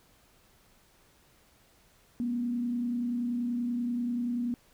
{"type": "tone with frequency modulation", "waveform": "sine", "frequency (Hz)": 241, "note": "B3", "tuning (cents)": -42, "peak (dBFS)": -28, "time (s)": [2.2, 4.54], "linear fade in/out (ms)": 0, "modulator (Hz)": 30.4, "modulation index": 0.35, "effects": ["pink hiss -63 dBFS RMS until 4.73 s"]}